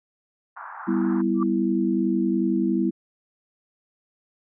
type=band-pass noise; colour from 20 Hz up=white; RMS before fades=-38 dBFS; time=0.56-1.22 s; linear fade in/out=10 ms; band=770 to 1500 Hz; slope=48 dB/octave
type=chord; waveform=sine; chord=E minor; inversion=first; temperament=equal; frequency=196 / 246.9 / 329.6 Hz; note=G3 / B3 / E4; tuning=0 / 0 / 0 cents; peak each=-24 / -25 / -23 dBFS; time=0.87-2.91 s; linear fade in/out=20 ms
type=tone with exponential growth; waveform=sine; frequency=1168 Hz; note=D6; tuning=10 cents flat; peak=-23 dBFS; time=1.34-1.43 s; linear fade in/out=2 ms; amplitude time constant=18 ms
effects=none